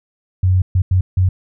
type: tone bursts at uneven times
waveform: sine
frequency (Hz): 92.5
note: F#2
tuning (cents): 0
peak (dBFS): -10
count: 4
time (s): 0.43-0.62 / 0.75-0.82 / 0.91-1.01 / 1.17-1.29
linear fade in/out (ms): 5
effects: none